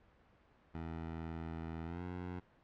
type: tone with pitch glide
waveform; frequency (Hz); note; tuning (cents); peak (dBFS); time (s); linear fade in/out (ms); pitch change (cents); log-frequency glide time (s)
15% pulse; 81.8 to 89.72; E2 to F2; -13 to +47; -35; 0.74-2.4; 10; +160; 1.84-2.04
effects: pink hiss -67 dBFS RMS until 2.63 s + low-pass 2000 Hz 12 dB/octave